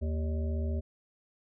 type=harmonic tone with a mistuned harmonic; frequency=77.78 Hz; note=D#2; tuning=in tune; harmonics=1 / 3 / 5 / 7 / 8; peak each=-29 / -39 / -43 / -46 / -47 dBFS; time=0.01-0.81 s; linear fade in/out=20 ms; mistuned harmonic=7; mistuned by=+70 cents; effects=none